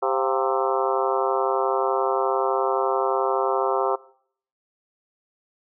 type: harmonic tone with a mistuned harmonic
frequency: 131.6 Hz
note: C3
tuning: 10 cents sharp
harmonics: 3 / 4 / 5 / 6 / 7 / 8 / 9 / 10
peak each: -26 / -27 / -28 / -29 / -29 / -30 / -31 / -31 dBFS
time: 0.02-3.96 s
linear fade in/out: 10 ms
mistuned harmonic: 5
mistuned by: +93 cents
effects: noise-tail reverb RT60 0.6 s tail -21 dB re dry